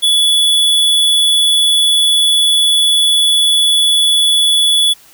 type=tone; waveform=square; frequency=3424 Hz; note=A7; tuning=48 cents flat; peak=-9 dBFS; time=0.02-4.94 s; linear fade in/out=20 ms; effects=white hiss -44 dBFS RMS until 5.13 s